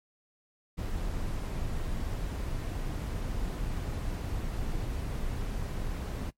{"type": "noise", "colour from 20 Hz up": "brown", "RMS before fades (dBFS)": -33, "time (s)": [0.77, 6.31], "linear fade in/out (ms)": 20, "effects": ["noise-tail reverb RT60 0.1 s tail -20 dB re dry", "MP3 64 kbps"]}